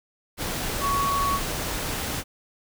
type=tone in noise; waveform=sine; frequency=1118 Hz; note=C#6; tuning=14 cents sharp; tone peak=-22 dBFS; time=0.8-1.4 s; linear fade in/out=50 ms; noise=pink; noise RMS=-29 dBFS; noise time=0.37-2.24 s; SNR=+4 dB; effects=none